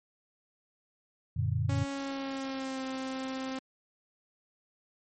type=chord; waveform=sine; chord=Gb augmented; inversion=none; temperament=equal; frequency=92.5 / 116.54 / 146.83 Hz; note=Gb2 / Bb2 / D3; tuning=0 / 0 / 0 cents; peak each=-31 / -30 / -33 dBFS; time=1.36-1.85 s; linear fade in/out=10 ms
type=tone with pitch glide; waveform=sawtooth; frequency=277.2 to 263.3 Hz; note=C#4 to C4; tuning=0 to +11 cents; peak=-30 dBFS; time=1.69-3.59 s; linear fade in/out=5 ms; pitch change=-89 cents; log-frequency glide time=1.89-2.83 s
effects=MP3 32 kbps